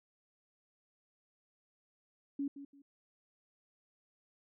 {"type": "tone with echo", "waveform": "sine", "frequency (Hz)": 280.5, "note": "C#4", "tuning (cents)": 21, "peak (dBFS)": -33, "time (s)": [2.39, 2.48], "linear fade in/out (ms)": 5, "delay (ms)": 170, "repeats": 2, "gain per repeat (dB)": -12, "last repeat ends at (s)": 2.82, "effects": []}